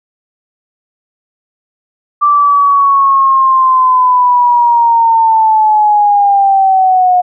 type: linear sweep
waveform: sine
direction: down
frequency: 1174.7 to 719 Hz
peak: -5 dBFS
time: 2.21-7.22 s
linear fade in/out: 20 ms
effects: none